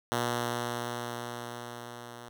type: tone with level ramp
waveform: 5% pulse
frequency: 119.8 Hz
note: A#2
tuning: 48 cents sharp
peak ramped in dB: -16 to -33 dBFS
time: 0.12-2.29 s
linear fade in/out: 0 ms
effects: none